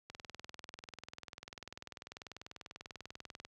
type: click train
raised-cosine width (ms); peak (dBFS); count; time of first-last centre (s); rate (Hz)
0.2; -29; 69; 0.1-3.45; 20.3
effects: high-pass 60 Hz 12 dB/octave